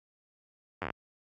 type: slowing click train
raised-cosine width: 0.5 ms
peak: -18 dBFS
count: 7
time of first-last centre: 0.82-0.903 s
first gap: 10 ms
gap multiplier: 1.13
effects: high-pass 60 Hz 12 dB/octave + AAC 64 kbps